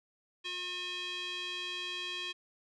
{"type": "tone with band-pass filter", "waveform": "square", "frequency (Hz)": 360, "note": "F#4", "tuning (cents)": -47, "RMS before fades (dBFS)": -39, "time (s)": [0.44, 2.33], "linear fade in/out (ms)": 20, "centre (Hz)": 3100, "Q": 3.7, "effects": ["resampled to 24000 Hz"]}